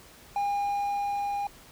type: tone with level ramp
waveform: triangle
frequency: 810 Hz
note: G#5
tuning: 43 cents flat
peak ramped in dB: -23 to -26 dBFS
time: 0.36-1.47 s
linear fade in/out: 2 ms
effects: pink hiss -52 dBFS RMS until 1.71 s